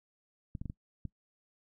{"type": "clicks", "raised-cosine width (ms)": 5, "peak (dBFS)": -27, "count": 5, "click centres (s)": [0.552, 0.615, 0.657, 0.699, 1.053], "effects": ["noise-tail reverb RT60 0.1 s tail -22 dB re dry"]}